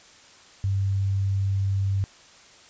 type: tone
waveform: sine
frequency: 97.8 Hz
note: G2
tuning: 4 cents flat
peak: -21 dBFS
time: 0.64-2.04 s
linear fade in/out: 0 ms
effects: white hiss -51 dBFS RMS until 2.69 s + resampled to 16000 Hz